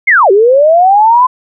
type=linear two-way sweep; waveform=sine; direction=down then up; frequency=2217 to 373.8 to 1029 Hz; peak=-3 dBFS; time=0.07-1.27 s; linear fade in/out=10 ms; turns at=0.31 s; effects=none